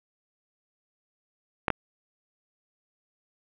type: clicks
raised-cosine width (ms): 0.5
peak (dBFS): -8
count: 2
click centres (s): 1.682 / 1.703
effects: resampled to 8000 Hz + 7-bit